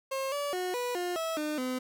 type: tone with pitch steps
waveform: 30% pulse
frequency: 536 / 575 / 364.4 / 490.3 / 355.4 / 651 / 302.8 / 254.9 Hz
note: C5 / D5 / F#4 / B4 / F4 / E5 / D#4 / C4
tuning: +42 / -37 / -26 / -13 / +30 / -22 / -47 / -45 cents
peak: -28 dBFS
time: 0.11-1.79 s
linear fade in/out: 10 ms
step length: 210 ms
effects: none